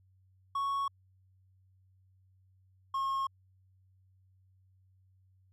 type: tone pair in turn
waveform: triangle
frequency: 1108.7 / 1081.5 Hz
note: C#6 / C#6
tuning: 0 / -43 cents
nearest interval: unison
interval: 43 cents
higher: first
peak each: -28 dBFS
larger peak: neither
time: 0.55-0.88 / 2.94-3.27 s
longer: neither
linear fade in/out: 5 ms
effects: added 94 Hz sine -63 dBFS peak until 5.52 s